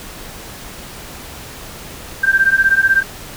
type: beating tone pair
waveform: sine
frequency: 1568 / 1584 Hz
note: G6 / G6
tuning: 0 / +18 cents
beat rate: 16 Hz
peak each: -13 dBFS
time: 2.23-3.03 s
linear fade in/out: 10 ms
effects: pink hiss -33 dBFS RMS until 3.36 s